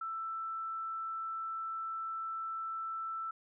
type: tone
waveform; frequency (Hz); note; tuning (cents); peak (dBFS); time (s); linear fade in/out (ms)
sine; 1327; E6; +11; -36; 0.01-3.31; 5
effects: none